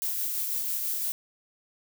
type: noise with tremolo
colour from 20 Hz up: violet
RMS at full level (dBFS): -29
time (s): 0.02-1.12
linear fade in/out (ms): 0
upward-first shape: sine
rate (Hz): 6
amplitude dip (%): 25
effects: none